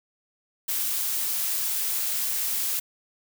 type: noise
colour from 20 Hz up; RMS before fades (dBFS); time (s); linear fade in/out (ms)
blue; -27; 0.68-2.8; 10
effects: none